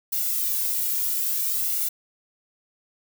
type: noise with flanger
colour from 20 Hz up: violet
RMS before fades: -25 dBFS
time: 0.12-1.89 s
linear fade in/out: 10 ms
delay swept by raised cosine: 1.4 to 2.12 ms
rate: 0.59 Hz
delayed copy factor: +0.8
effects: none